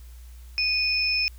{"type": "tone pair together", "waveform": "sine", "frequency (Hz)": [2481, 5257], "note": ["D#7", "E8"], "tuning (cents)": [-6, -6], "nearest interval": "octave + minor second", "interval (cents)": 1300, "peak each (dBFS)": -24, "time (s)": [0.58, 1.28], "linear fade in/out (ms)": 0, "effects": ["added 60 Hz sine -41 dBFS peak until 1.38 s", "white hiss -57 dBFS RMS until 1.38 s"]}